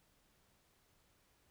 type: silence
effects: pink hiss -73 dBFS RMS until 1.5 s